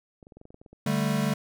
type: clicks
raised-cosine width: 2 ms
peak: -35 dBFS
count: 11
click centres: 0.228 / 0.269 / 0.322 / 0.37 / 0.414 / 0.454 / 0.505 / 0.544 / 0.615 / 0.662 / 0.73 s
type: chord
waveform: square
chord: D suspended fourth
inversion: none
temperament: equal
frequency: 146.83 / 196 / 220 Hz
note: D3 / G3 / A3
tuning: 0 / 0 / 0 cents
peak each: -29 dBFS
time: 0.86-1.34 s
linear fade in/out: 5 ms
effects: none